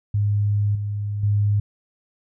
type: tone with level steps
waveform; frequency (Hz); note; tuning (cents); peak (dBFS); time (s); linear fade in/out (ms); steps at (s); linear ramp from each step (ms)
sine; 103; G#2; -14; -17 / -23 / -16; 0.14-1.6; 5; 0.75 / 1.23; 5
effects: none